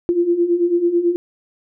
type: beating tone pair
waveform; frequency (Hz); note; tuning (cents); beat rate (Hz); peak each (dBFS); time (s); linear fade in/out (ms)
sine; 340 / 349.1; F4 / F4; -46 / -1; 9.1; -20 / -15; 0.09-1.16; 0
effects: none